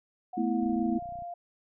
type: tone with pitch glide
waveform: sine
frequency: 729 to 696.5 Hz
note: F#5 to F5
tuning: -26 to -5 cents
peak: -36 dBFS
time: 0.33-1.34 s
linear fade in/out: 5 ms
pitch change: -79 cents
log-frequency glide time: 0.43-1.07 s
type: chord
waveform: sine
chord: A suspended second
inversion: none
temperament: equal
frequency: 220 / 246.9 / 329.6 Hz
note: A3 / B3 / E4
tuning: 0 / 0 / 0 cents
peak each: -30 dBFS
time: 0.37-0.99 s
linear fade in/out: 10 ms
type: click train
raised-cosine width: 5 ms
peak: -38 dBFS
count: 19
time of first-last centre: 0.63-1.222 s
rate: 30.4 Hz
effects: none